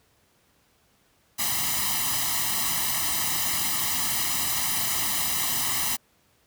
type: noise with comb filter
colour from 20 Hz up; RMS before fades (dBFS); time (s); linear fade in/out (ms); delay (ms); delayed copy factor
white; -26; 1.38-5.97; 20; 1; +0.9
effects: pink hiss -64 dBFS RMS until 6.46 s + high-pass 60 Hz 12 dB/octave